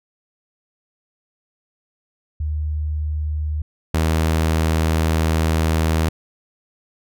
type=tone pair in turn; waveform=sine / sawtooth; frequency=76 / 80.03 Hz; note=D#2 / D#2; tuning=-40 / +49 cents; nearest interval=minor second; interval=89 cents; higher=second; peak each=-20 / -12 dBFS; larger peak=second; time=2.4-3.62 / 3.94-6.09 s; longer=second; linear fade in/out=5 ms; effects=none